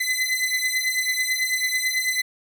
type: beating tone pair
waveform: sawtooth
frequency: 2020 / 2029.1 Hz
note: B6 / B6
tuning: +39 / +46 cents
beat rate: 9.1 Hz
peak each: -21 / -21 dBFS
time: 0-2.22 s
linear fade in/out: 10 ms
effects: none